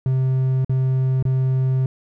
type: tone with dropouts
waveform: triangle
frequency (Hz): 130.81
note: C3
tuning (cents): 0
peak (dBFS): -14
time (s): 0.06-1.86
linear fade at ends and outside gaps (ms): 2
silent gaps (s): 0.647-0.695 / 1.226-1.252
effects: none